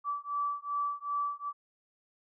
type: beating tone pair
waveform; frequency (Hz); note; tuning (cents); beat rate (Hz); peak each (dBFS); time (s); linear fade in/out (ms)
sine; 1155 / 1157.6; D6 / D6; -29 / -25; 2.6; -34 / -34; 0.04-1.53; 50
effects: none